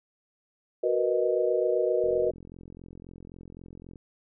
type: chord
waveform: sine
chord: B major seventh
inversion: second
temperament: equal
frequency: 370 / 466.2 / 493.9 / 622.3 Hz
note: F#4 / A#4 / B4 / D#5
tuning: 0 / 0 / 0 / 0 cents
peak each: -28 dBFS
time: 0.83-2.31 s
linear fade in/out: 10 ms
type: click train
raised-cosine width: 3 ms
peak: -33 dBFS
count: 85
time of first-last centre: 2.04-3.958 s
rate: 43.8 Hz
effects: none